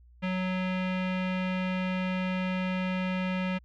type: tone with low-pass filter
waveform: square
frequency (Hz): 185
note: F#3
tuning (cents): 0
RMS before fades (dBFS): -30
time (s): 0.22-3.59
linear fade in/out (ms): 20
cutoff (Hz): 2600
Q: 2.7
effects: added 60 Hz sine -53 dBFS peak until 3.64 s